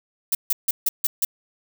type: noise bursts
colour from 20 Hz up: violet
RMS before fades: -20 dBFS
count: 6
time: 0.32-1.25 s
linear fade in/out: 5 ms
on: 30 ms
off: 150 ms
effects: none